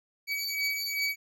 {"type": "beating tone pair", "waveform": "25% pulse", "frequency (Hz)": [2273, 2275.6], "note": ["C#7", "C#7"], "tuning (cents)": [43, 45], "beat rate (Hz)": 2.6, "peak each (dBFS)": [-28, -28], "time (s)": [0.27, 1.16], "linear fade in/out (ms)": 50, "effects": []}